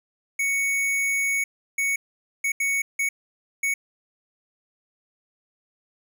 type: tone bursts at uneven times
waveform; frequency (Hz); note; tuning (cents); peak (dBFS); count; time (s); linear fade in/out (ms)
square; 2224; C#7; +5; -22; 6; 0.39-1.44 / 1.78-1.96 / 2.44-2.52 / 2.6-2.82 / 2.99-3.09 / 3.63-3.74; 5
effects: none